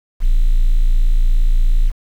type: tone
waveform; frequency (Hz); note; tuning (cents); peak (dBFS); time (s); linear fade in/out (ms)
triangle; 28.49; A#0; -39; -5; 0.2-1.92; 50
effects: tanh soft clip ceiling -6 dBFS + 7-bit